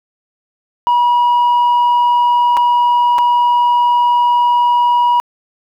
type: tone with dropouts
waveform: sine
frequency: 966 Hz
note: B5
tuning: 39 cents flat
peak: -6 dBFS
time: 0.87-5.2 s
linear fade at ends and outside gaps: 0 ms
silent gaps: 2.568-2.572 / 3.183-3.187 s
effects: tanh soft clip ceiling -8 dBFS + 8-bit